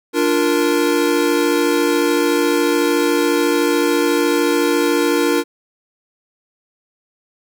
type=chord; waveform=square; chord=Bb major; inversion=first; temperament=equal with one note detuned; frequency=293.7 / 347.6 / 466.2 Hz; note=D4 / F4 / Bb4; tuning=0 / -8 / 0 cents; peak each=-19 dBFS; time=0.13-5.44 s; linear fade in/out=50 ms; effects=none